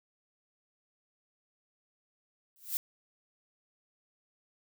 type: noise with exponential growth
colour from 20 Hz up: violet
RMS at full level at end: -28 dBFS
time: 2.56-2.77 s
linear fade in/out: 0 ms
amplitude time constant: 45 ms
effects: none